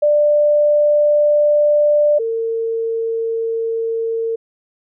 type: tone pair in turn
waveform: sine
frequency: 592 / 454.3 Hz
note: D5 / A#4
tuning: +14 / -45 cents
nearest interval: perfect fourth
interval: 459 cents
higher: first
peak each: -10 / -17 dBFS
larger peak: first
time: 0.02-2.19 / 2.19-4.36 s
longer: neither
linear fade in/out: 10 ms
effects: none